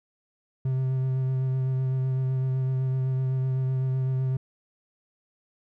triangle tone with vibrato, 130.81 Hz, C3, in tune, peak -21 dBFS, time 0.65-4.37 s, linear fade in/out 5 ms, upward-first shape sine, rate 7.9 Hz, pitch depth 16 cents each way, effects none

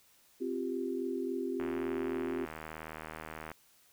sine chord, C suspended fourth, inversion none, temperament just, 261.6 / 348.8 / 392.4 Hz, C4 / F4 / G4, 0 / -2 / +2 cents, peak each -37 dBFS, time 0.4-2.46 s, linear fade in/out 20 ms
click train, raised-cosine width 0.5 ms, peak -27 dBFS, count 152, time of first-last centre 1.6-3.516 s, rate 78.8 Hz
effects white hiss -65 dBFS RMS until 3.92 s

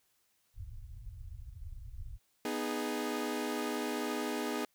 pink low-pass noise, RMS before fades -45 dBFS, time 0.54-2.19 s, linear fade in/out 50 ms, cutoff 110 Hz, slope 48 dB/octave
sawtooth chord, G# minor, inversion first, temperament equal with one note detuned, 246.9 / 308.1 / 415.3 Hz, B3 / D#4 / G#4, 0 / -17 / 0 cents, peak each -34 dBFS, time 2.45-4.65 s, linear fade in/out 2 ms
effects white hiss -74 dBFS RMS until 4.74 s

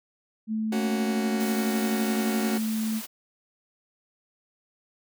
sine tone with pitch glide, 218.7 to 220.1 Hz, A3 to A3, -10 to +1 cents, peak -25 dBFS, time 0.47-3.02 s, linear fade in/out 50 ms, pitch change +11 cents, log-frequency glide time 0.72-2.78 s
sawtooth chord, F# major, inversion first, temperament just, 231.2 / 277.5 / 370 Hz, A#3 / C#4 / F#4, -14 / +2 / 0 cents, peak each -30 / -29 / -27 dBFS, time 0.72-2.58 s, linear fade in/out 5 ms
white high-pass noise, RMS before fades -38 dBFS, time 1.39-3.07 s, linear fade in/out 20 ms, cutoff 190 Hz, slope 24 dB/octave
effects none

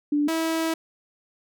sine / sawtooth tone pair in turn, 293 / 324.8 Hz, D4 / E4, -4 / -26 cents, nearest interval major second, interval 178 cents, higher second, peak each -19 dBFS, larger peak neither, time 0.12-0.28 / 0.28-0.74 s, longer second, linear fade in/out 5 ms, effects none

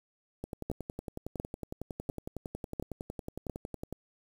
two click trains, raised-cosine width 2 ms, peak -24 / -20 dBFS, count 39 / 5, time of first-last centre 0.44-3.926 / 0.7-3.497 s, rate 10.9 / 1.43 Hz, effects 8-bit

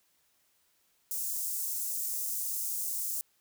white high-pass noise, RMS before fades -34 dBFS, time 1.11-3.21 s, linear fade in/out 0 ms, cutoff 6600 Hz, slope 24 dB/octave, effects white hiss -71 dBFS RMS until 3.4 s

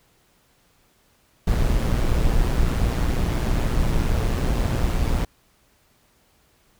brown noise with amplitude modulation, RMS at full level -18 dBFS, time 1.47-5.25 s, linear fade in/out 5 ms, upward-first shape sine, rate 119 Hz, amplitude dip 50%, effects pink hiss -61 dBFS RMS until 6.79 s

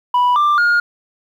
sine tone with pitch steps, 984 / 1183.8 / 1424.1 Hz, B5 / D6 / F6, -7 / +13 / +33 cents, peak -8 dBFS, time 0.14-0.8 s, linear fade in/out 5 ms, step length 220 ms, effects tanh soft clip ceiling -10 dBFS + 8-bit

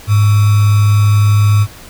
sine tone with sample-and-hold, 103.83 Hz, G#2, in tune, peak -6 dBFS, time 0.07-1.67 s, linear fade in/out 50 ms, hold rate 1225 Hz, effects pink hiss -36 dBFS RMS until 1.89 s

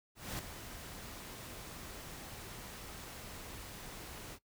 pink noise with ADSR envelope, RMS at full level -39 dBFS, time 0.15-4.39 s, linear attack 240 ms, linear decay 4 ms, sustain -9 dB, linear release 58 ms, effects noise-tail reverb RT60 0.1 s tail -18 dB re dry

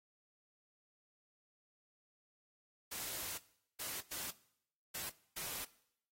white noise bursts at uneven times, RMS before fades -43 dBFS, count 5, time 2.91-3.38 / 3.79-4.01 / 4.11-4.31 / 4.94-5.1 / 5.36-5.65 s, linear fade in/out 10 ms, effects noise-tail reverb RT60 0.7 s tail -19 dB re dry + AAC 48 kbps

